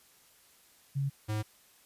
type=tone pair in turn; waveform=sine / square; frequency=138.59 / 107.23 Hz; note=C#3 / A2; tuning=0 / -44 cents; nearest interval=major third; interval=444 cents; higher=first; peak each=-28 / -31 dBFS; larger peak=first; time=0.95-1.1 / 1.28-1.43 s; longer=neither; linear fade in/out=20 ms; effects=white hiss -62 dBFS RMS until 1.85 s + resampled to 32000 Hz